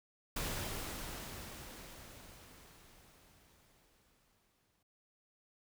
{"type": "noise with exponential decay", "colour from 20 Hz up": "pink", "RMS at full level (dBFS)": -38, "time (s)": [0.36, 4.83], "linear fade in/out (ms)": 5, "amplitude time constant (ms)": 970, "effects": []}